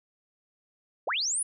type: linear sweep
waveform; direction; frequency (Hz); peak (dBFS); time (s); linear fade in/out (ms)
sine; up; 350 to 10320; -26; 1.07-1.43; 5
effects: none